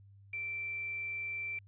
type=tone with quantisation; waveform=sine; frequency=2343 Hz; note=D7; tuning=5 cents flat; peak=-36 dBFS; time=0.33-1.59 s; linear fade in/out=5 ms; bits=8; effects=added 99 Hz sine -55 dBFS peak until 1.67 s + resampled to 8000 Hz